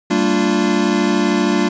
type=chord; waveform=square; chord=G minor seventh; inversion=none; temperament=equal with one note detuned; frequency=196 / 228.8 / 293.7 / 349.2 Hz; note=G3 / Bb3 / D4 / F4; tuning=0 / -32 / 0 / 0 cents; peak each=-20 dBFS; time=0.1-1.69 s; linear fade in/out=10 ms; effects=resampled to 16000 Hz + 8-bit